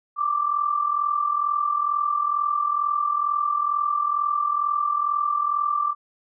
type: tone with amplitude modulation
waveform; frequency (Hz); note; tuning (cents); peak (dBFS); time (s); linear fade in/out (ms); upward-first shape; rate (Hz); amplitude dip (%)
sine; 1174.7; D6; 0; -17; 0.16-5.95; 50; sine; 42.2; 70
effects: none